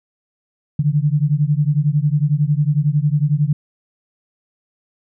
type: beating tone pair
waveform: sine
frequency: 143.2 / 154.2 Hz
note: D3 / D#3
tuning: -43 / -15 cents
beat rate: 11 Hz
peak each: -16 / -17 dBFS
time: 0.79-3.53 s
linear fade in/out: 5 ms
effects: none